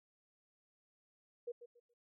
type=tone with echo; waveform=sine; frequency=478.5 Hz; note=A#4; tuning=45 cents sharp; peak=-39 dBFS; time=1.47-1.52 s; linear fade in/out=10 ms; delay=140 ms; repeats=3; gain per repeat=-12 dB; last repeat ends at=1.94 s; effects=none